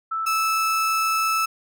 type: tone pair in turn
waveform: sine / 35% pulse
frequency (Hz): 1318.5 / 1311.3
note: E6 / E6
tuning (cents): 0 / -9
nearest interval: unison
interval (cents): 9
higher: first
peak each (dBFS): -23 / -18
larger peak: second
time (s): 0.11-0.26 / 0.26-1.46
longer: second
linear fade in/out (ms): 10
effects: none